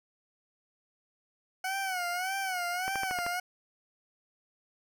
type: tone with vibrato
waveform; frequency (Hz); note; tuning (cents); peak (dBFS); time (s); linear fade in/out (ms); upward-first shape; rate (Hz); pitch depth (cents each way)
20% pulse; 740; F#5; 0; -26; 1.64-3.4; 5; sine; 1.7; 100
type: click train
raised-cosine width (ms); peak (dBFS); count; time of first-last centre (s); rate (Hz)
0.5; -20; 6; 2.88-3.265; 13
effects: none